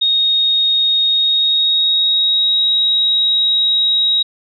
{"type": "tone with pitch glide", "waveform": "sine", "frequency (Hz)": [3729, 3810], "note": ["A#7", "A#7"], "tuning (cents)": [0, 37], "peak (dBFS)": -11, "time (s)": [0.01, 4.23], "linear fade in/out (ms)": 10, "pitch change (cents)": 37, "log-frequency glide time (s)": [1.06, 2.68], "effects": []}